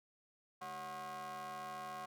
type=ring-modulated tone; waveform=40% pulse; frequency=174.61 Hz; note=F3; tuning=in tune; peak=-40 dBFS; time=0.61-2.06 s; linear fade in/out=10 ms; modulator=910 Hz; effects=none